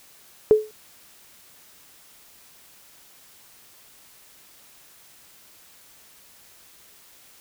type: tone with exponential decay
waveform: sine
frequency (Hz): 429.7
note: A4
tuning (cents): -41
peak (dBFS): -7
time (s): 0.51-0.71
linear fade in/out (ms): 0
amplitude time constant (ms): 42
effects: white hiss -52 dBFS RMS until 7.4 s